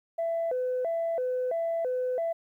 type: tone with vibrato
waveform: sine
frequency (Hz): 580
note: D5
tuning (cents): -22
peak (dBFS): -25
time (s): 0.18-2.33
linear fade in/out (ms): 10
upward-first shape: square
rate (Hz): 1.5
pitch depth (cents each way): 240
effects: tanh soft clip ceiling -23 dBFS + 11-bit